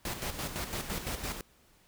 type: noise with tremolo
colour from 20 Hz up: pink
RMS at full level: -35 dBFS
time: 0.05-1.41 s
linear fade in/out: 2 ms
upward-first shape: square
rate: 5.9 Hz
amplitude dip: 55%
effects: pink hiss -64 dBFS RMS until 1.87 s